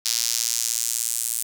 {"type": "tone with high-pass filter sweep", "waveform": "square", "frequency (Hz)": 58.27, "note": "A#1", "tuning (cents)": 0, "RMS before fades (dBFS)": -25, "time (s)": [0.05, 1.43], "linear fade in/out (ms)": 5, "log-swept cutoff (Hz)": [5100, 8900], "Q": 1.9, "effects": []}